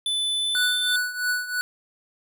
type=tone with pitch glide; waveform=square; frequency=3500 to 3539 Hz; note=A7 to A7; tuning=-10 to +9 cents; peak=-23 dBFS; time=0.06-0.96 s; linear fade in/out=2 ms; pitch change=+19 cents; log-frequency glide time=0.36-0.76 s
type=tone with tremolo; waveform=square; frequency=1480 Hz; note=F#6; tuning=in tune; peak=-21 dBFS; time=0.55-1.61 s; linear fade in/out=0 ms; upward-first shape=triangle; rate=3 Hz; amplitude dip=80%
effects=none